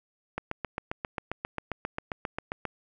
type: click train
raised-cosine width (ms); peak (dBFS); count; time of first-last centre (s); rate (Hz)
0.5; -16; 18; 0.38-2.653; 7.48
effects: none